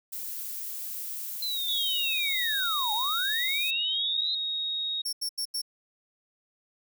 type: noise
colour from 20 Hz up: violet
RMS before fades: -36 dBFS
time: 0.12-3.71 s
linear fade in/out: 10 ms
type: linear two-way sweep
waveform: sine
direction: down then up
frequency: 4123 to 820 to 4123 Hz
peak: -29 dBFS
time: 1.42-4.35 s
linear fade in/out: 5 ms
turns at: 2.93 s
type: tone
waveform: sine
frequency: 3758 Hz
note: A#7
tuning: 13 cents sharp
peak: -28 dBFS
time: 1.68-5.02 s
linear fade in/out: 10 ms
type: tone bursts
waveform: sawtooth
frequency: 5460 Hz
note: F8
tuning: 40 cents flat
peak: -26 dBFS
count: 4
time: 5.05-5.618 s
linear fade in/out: 10 ms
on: 79 ms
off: 84 ms
effects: none